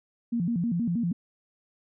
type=tone with vibrato; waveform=sine; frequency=200.9 Hz; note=G3; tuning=43 cents sharp; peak=-24 dBFS; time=0.32-1.13 s; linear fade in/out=10 ms; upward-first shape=square; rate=6.3 Hz; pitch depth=270 cents each way; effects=none